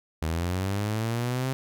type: linear sweep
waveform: sawtooth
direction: up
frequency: 77.6 to 133.4 Hz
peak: -22 dBFS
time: 0.22-1.53 s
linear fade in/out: 0 ms
effects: none